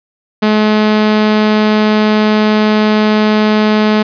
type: tone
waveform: sawtooth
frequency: 213.6 Hz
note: G#3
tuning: 49 cents sharp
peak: -4 dBFS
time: 0.42-4.03 s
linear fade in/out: 10 ms
effects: resampled to 11025 Hz + 7-bit